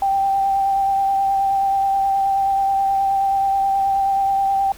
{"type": "tone with vibrato", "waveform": "sine", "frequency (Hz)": 784, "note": "G5", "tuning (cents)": 0, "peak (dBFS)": -15, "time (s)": [0.02, 4.72], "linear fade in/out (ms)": 2, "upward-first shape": "sine", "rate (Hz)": 9.4, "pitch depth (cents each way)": 14, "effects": ["added 50 Hz sine -45 dBFS peak until 4.77 s", "pink hiss -43 dBFS RMS until 4.77 s"]}